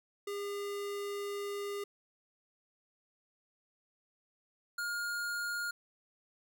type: tone pair in turn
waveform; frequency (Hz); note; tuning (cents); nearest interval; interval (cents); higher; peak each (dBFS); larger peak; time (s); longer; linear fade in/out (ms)
square; 404.8 / 1420.2; G#4 / F6; -44 / +29; octave + minor seventh; 2173; second; -37 / -35; second; 0.27-1.84 / 4.78-5.71; first; 5
effects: none